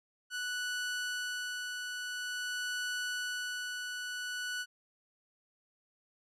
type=tone with tremolo; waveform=sawtooth; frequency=1480 Hz; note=F#6; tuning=in tune; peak=-30 dBFS; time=0.3-4.66 s; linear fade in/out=50 ms; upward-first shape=sine; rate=0.48 Hz; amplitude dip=35%; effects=low-pass 10000 Hz 12 dB/octave